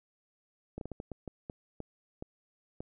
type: slowing click train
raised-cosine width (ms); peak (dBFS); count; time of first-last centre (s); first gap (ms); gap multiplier
2; -26; 11; 0.78-2.805; 32; 1.38
effects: none